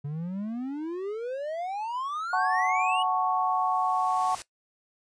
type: exponential sweep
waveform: triangle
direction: up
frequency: 140 to 2960 Hz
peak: -28 dBFS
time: 0.04-3.03 s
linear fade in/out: 10 ms
type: chord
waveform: sine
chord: F# minor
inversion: none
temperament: equal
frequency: 740 / 880 / 1108.7 Hz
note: F#5 / A5 / C#6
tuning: 0 / 0 / 0 cents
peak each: -26 / -30 / -27 dBFS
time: 2.33-4.35 s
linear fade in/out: 2 ms
type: noise with exponential growth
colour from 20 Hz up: white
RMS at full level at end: -38 dBFS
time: 3.17-4.42 s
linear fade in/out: 0 ms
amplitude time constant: 270 ms
effects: noise-tail reverb RT60 0.1 s tail -17 dB re dry + resampled to 22050 Hz